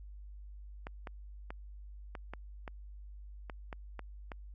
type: clicks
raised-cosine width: 0.5 ms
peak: -27 dBFS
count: 10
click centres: 0.869 / 1.072 / 1.505 / 2.152 / 2.336 / 2.678 / 3.498 / 3.728 / 3.993 / 4.318 s
effects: added 50 Hz sine -46 dBFS peak until 4.54 s